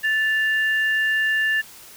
sine tone pair together, 1753.1 / 2802 Hz, A6 / F7, -7 / +5 cents, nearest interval minor sixth, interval 812 cents, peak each -18 / -29 dBFS, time 0.03-1.62 s, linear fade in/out 20 ms, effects white hiss -44 dBFS RMS until 1.96 s

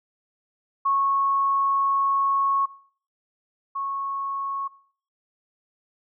sine tone pair in turn, 1100 / 1100 Hz, C#6 / C#6, -14 / -14 cents, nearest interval unison, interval 0 cents, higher neither, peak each -19 / -26 dBFS, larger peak first, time 0.85-2.66 / 3.75-4.68 s, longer first, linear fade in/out 10 ms, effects noise-tail reverb RT60 0.5 s tail -19 dB re dry

